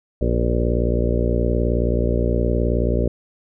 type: harmonic tone with a mistuned harmonic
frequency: 59 Hz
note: A#1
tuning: 22 cents sharp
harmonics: 1 / 2 / 3 / 4 / 5 / 6 / 7 / 8 / 9 / 10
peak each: -20 / -24 / -29 / -26 / -32 / -27 / -27 / -28 / -31 / -29 dBFS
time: 0.21-3.08 s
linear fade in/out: 5 ms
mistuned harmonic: 9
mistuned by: -37 cents
effects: none